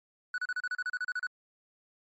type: tone bursts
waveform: triangle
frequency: 1480 Hz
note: F#6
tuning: in tune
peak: -28 dBFS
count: 13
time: 0.34-1.268 s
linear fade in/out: 2 ms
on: 40 ms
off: 34 ms
effects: MP3 32 kbps